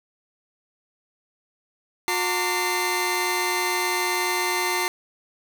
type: tone cluster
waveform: sawtooth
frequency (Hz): 361 / 908 / 1162 / 2079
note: F#4 / A#5 / D6 / C7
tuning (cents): -43 / -46 / -19 / -12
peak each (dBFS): -24 / -23 / -28 / -23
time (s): 2.08-4.88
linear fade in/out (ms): 0
effects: none